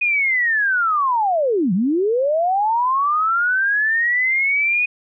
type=linear two-way sweep; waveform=sine; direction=down then up; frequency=2489 to 168.6 to 2489 Hz; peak=-15 dBFS; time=0.01-4.86 s; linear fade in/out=10 ms; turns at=1.73 s; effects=none